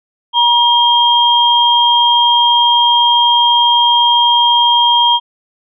sine tone pair together, 955 / 3214 Hz, A#5 / G7, +42 / +43 cents, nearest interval octave + major sixth, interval 2101 cents, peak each -10 dBFS, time 0.33-5.2 s, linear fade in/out 50 ms, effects none

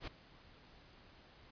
pink noise with ADSR envelope, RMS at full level -42 dBFS, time 0-1.51 s, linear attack 75 ms, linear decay 5 ms, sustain -19 dB, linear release 8 ms, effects resampled to 11025 Hz

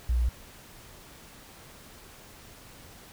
sine tone with sample-and-hold, 60.1 Hz, B1, 46 cents flat, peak -22 dBFS, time 0.09-0.29 s, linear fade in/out 5 ms, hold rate 11025 Hz, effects pink hiss -50 dBFS RMS until 3.12 s

